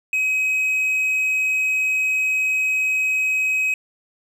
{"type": "tone", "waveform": "triangle", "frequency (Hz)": 2537, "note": "D#7", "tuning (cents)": 33, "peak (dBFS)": -16, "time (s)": [0.13, 3.74], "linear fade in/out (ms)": 2, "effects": []}